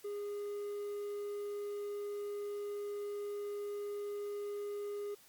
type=tone; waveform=triangle; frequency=410 Hz; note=G#4; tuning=22 cents flat; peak=-36 dBFS; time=0.04-5.15 s; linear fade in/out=10 ms; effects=white hiss -62 dBFS RMS until 5.28 s + Opus 48 kbps